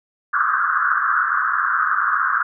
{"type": "band-pass noise", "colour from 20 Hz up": "white", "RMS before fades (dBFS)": -19, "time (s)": [0.33, 2.43], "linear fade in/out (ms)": 10, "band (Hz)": [1100, 1600], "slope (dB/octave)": 96, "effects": []}